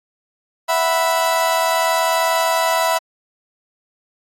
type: chord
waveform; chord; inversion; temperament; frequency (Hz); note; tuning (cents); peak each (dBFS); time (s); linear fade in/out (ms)
35% pulse; E suspended second; none; equal; 659.3 / 740 / 987.8; E5 / F#5 / B5; 0 / 0 / 0; -17 / -22 / -17; 0.68-2.99; 20
effects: AAC 48 kbps